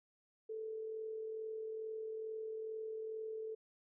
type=tone with amplitude modulation; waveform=sine; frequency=440 Hz; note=A4; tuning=in tune; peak=-39 dBFS; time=0.49-3.55 s; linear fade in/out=10 ms; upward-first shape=sine; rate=42.3 Hz; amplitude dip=35%; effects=none